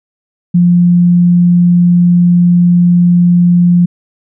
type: tone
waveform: sine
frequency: 175.3 Hz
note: F3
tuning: 7 cents sharp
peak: -4 dBFS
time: 0.54-3.86 s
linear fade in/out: 10 ms
effects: none